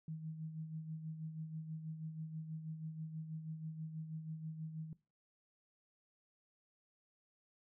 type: tone with tremolo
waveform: sine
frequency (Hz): 158.4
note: D#3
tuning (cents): +31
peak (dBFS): -40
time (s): 0.08-4.93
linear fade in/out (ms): 2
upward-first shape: sine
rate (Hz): 6.2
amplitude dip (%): 55
effects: noise-tail reverb RT60 0.3 s tail -20 dB re dry